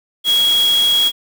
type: tone in noise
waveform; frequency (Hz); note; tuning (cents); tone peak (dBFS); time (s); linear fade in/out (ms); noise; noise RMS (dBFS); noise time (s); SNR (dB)
sine; 3313; G#7; -5; -11; 0.24-1.12; 50; white; -25; 0.24-1.12; +11
effects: none